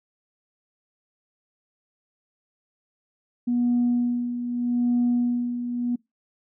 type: tone with tremolo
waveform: sine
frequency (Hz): 242.3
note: B3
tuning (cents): -33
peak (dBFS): -17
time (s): 3.47-5.96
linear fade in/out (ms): 10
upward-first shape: sine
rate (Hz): 0.81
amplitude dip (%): 65
effects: noise-tail reverb RT60 0.2 s tail -24 dB re dry + tanh soft clip ceiling -15 dBFS